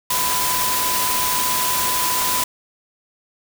sine tone in noise, 1000 Hz, B5, 21 cents sharp, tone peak -23 dBFS, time 0.1-2.44 s, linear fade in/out 5 ms, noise white, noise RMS -21 dBFS, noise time 0.1-2.44 s, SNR -5 dB, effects none

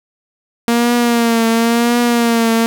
sawtooth tone with vibrato, 233.6 Hz, A#3, 4 cents sharp, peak -7 dBFS, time 0.68-2.66 s, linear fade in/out 0 ms, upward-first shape triangle, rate 0.95 Hz, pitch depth 55 cents each way, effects 8-bit

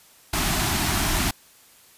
pink band-stop noise, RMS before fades -23 dBFS, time 0.33-1.31 s, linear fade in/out 5 ms, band 390 to 620 Hz, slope 96 dB/octave, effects white hiss -53 dBFS RMS until 1.97 s + resampled to 32000 Hz

